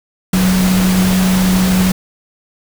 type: tone in noise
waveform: sine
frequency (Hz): 185.8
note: F#3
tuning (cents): +7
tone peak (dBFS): -10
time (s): 0.33-1.92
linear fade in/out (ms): 5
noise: pink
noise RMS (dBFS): -19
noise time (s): 0.33-1.92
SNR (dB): +6
effects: none